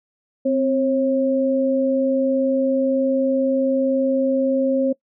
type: tone pair together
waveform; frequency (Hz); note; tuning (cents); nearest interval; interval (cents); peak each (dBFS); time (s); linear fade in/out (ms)
sine; 261.6 / 540.4; C4 / C#5; 0 / -44; octave + minor second; 1256; -19 / -18; 0.45-4.93; 10
effects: noise-tail reverb RT60 0.1 s tail -23 dB re dry